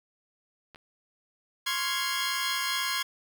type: clicks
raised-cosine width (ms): 0.3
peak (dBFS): -33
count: 2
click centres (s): 0.747 / 0.759
type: chord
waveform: 15% pulse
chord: Db major seventh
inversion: third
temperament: equal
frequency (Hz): 1046.5 / 1108.7 / 1396.9 / 1661.2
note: C6 / Db6 / F6 / Ab6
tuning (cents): 0 / 0 / 0 / 0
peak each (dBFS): -25 / -30 / -30 / -25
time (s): 1.66-3.03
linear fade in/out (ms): 10
effects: 9-bit